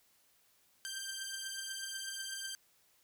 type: beating tone pair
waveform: 10% pulse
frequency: 1568 / 1576.1 Hz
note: G6 / G6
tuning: 0 / +9 cents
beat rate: 8.1 Hz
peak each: -36 / -33 dBFS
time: 0.85-2.55 s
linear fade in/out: 0 ms
effects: white hiss -70 dBFS RMS until 3.03 s